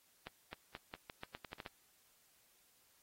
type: accelerating click train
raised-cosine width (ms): 0.3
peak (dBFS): -29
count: 11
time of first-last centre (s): 0.27-1.662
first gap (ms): 260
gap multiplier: 0.85
effects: white hiss -71 dBFS RMS until 3.02 s + AAC 48 kbps